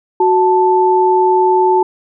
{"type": "tone pair together", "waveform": "sine", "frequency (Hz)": [370, 880], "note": ["F#4", "A5"], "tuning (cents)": [0, 0], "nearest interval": "octave + minor third", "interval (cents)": 1500, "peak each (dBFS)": -11, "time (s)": [0.2, 1.83], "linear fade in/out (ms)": 5, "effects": []}